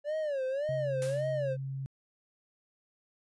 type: tone with vibrato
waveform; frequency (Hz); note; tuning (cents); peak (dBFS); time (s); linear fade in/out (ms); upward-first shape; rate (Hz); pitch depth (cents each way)
triangle; 571; D5; -49; -28; 0.04-1.57; 50; sine; 1.8; 170
type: tone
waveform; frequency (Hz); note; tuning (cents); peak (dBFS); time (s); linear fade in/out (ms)
sine; 135; C#3; -45; -34; 0.69-1.86; 0
type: noise with exponential decay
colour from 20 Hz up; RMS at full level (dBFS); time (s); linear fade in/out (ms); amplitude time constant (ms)
white; -40; 1.02-1.43; 0; 87
effects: resampled to 24000 Hz